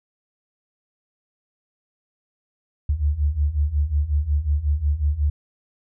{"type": "beating tone pair", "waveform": "sine", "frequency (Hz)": [70.4, 75.9], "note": ["C#2", "D#2"], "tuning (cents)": [27, -42], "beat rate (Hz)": 5.5, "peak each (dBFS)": [-23, -20], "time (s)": [2.89, 5.3], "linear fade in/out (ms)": 5, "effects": []}